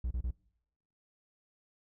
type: tone bursts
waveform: triangle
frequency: 60.7 Hz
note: B1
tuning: 29 cents flat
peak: -29 dBFS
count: 3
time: 0.04-0.309 s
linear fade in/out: 5 ms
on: 69 ms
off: 31 ms
effects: noise-tail reverb RT60 0.8 s tail -24 dB re dry